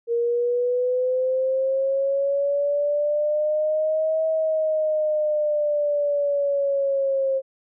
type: linear two-way sweep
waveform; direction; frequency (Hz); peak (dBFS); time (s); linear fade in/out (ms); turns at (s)
sine; up then down; 466.2 to 640 to 533; -19; 0.07-7.42; 50; 4.26
effects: none